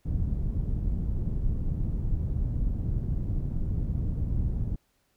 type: low-pass noise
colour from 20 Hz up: pink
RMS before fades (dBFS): -28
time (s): 0.05-4.76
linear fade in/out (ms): 10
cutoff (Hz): 140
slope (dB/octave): 12
effects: pink hiss -71 dBFS RMS until 5.16 s